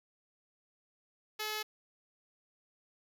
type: tone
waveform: 5% pulse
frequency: 428.2 Hz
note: A4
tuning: 47 cents flat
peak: -24 dBFS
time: 1.39-1.63 s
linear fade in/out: 10 ms
effects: none

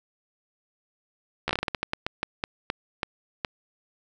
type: slowing click train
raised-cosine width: 0.3 ms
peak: -10 dBFS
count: 17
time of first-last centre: 1.48-3.448 s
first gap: 13 ms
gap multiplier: 1.26
effects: none

